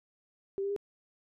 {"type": "tone with pitch steps", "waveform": "sine", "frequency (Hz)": [392, 398.4, 404.9], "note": ["G4", "G4", "G#4"], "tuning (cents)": [0, 28, -44], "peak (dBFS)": -30, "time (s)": [0.58, 0.763], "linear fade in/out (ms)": 0, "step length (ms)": 61, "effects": []}